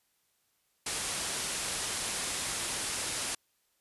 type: low-pass noise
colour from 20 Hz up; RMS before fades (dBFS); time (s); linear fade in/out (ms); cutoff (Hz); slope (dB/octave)
white; -35; 0.86-3.35; 5; 11000; 96
effects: white hiss -74 dBFS RMS until 3.8 s + resampled to 32000 Hz